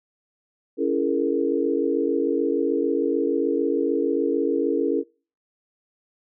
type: chord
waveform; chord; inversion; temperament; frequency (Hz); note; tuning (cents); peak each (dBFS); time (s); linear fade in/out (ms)
sine; A# half-diminished seventh; first; just; 279.7 / 335.6 / 419.5 / 466.2; C#4 / E4 / G#4 / A#4; +16 / +31 / +17 / 0; -25; 0.77-5.04; 50
effects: noise-tail reverb RT60 0.4 s tail -26 dB re dry